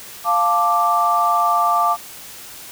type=chord; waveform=sine; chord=D minor; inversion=first; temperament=equal; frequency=698.5 / 880 / 1174.7 Hz; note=F5 / A5 / D6; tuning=0 / 0 / 0 cents; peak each=-19 / -21 / -16 dBFS; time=0.24-1.97 s; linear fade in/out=50 ms; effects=white hiss -37 dBFS RMS until 2.71 s